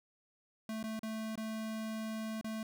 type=tone with dropouts; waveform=square; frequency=220 Hz; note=A3; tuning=in tune; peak=-38 dBFS; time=0.69-2.63 s; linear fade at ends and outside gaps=2 ms; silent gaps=0.829-0.839 / 0.993-1.031 / 1.356-1.376 / 2.412-2.444 s; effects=none